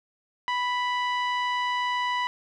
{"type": "tone with low-pass filter", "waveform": "sawtooth", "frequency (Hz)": 987.8, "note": "B5", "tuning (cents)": 0, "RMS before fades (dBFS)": -27, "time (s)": [0.48, 2.27], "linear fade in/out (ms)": 0, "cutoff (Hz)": 2800, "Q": 1.2, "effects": []}